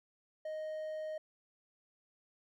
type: tone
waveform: triangle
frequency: 622.3 Hz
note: D#5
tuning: in tune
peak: -36 dBFS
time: 0.45-1.18 s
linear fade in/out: 5 ms
effects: none